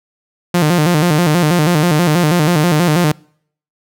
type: tone with vibrato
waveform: sawtooth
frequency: 163.3 Hz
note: E3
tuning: 16 cents flat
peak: -6 dBFS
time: 0.54-3.12 s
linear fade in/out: 5 ms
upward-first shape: square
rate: 6.2 Hz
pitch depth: 130 cents each way
effects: noise-tail reverb RT60 0.6 s tail -26 dB re dry